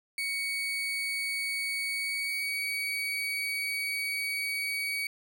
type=tone with pitch glide; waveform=35% pulse; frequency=2235 to 2258 Hz; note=C#7 to C#7; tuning=+14 to +31 cents; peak=-28 dBFS; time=0.18-5.07 s; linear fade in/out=2 ms; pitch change=+17 cents; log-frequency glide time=1.91-2.6 s; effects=none